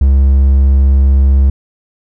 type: tone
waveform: triangle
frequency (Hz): 67.8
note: C#2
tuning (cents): -38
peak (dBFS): -3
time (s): 0.01-1.5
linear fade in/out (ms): 5
effects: none